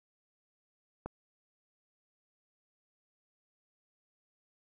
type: click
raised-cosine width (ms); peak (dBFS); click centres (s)
1; -24; 1.06
effects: none